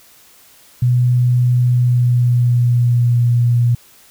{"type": "tone with pitch glide", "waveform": "sine", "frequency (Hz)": [123.47, 119.96], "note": ["B2", "B2"], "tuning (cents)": [0, -50], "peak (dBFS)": -10, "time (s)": [0.82, 3.75], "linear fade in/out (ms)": 5, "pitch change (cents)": -50, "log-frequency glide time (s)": [1.64, 3.23], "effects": ["white hiss -47 dBFS RMS until 4.1 s"]}